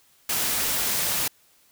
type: noise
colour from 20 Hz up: white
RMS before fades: -25 dBFS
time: 0.29-1.28 s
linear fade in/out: 5 ms
effects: white hiss -60 dBFS RMS until 1.71 s